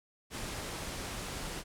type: low-pass noise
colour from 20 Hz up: pink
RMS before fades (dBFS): -40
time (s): 0.3-1.64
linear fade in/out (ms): 50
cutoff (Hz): 11000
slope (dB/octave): 24
effects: none